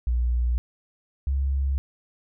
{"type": "tone pair in turn", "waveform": "sine", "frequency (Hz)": [60.2, 68.17], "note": ["B1", "C#2"], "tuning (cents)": [-44, -28], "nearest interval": "major second", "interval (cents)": 216, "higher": "second", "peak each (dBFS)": [-20, -21], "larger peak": "first", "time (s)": [[0.07, 0.58], [1.27, 1.78]], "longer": "neither", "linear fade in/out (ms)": 0, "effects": []}